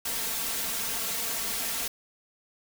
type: noise with comb filter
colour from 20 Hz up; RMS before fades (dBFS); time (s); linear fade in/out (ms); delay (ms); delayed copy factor
white; -31; 0.05-1.88; 5; 4.4; +0.8
effects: none